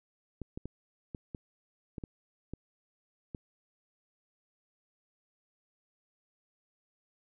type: clicks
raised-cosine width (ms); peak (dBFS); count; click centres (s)
3; -26; 9; 0.417 / 0.575 / 0.656 / 1.148 / 1.348 / 1.982 / 2.038 / 2.536 / 3.348
effects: none